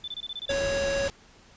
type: tone bursts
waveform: sine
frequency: 3520 Hz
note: A7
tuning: in tune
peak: -32 dBFS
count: 8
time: 0.04-0.519 s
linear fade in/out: 2 ms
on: 38 ms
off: 25 ms
type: tone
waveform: square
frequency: 554.4 Hz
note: C#5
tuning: in tune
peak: -26 dBFS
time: 0.49-1.08 s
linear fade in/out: 5 ms
type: noise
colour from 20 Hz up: pink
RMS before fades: -34 dBFS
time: 0.5-1.1 s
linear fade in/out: 0 ms
effects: pink hiss -55 dBFS RMS until 1.56 s + resampled to 16000 Hz